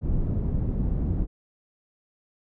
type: low-pass noise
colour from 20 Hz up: pink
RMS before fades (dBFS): -25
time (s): 0.01-1.27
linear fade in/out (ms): 50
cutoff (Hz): 220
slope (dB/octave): 12
effects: none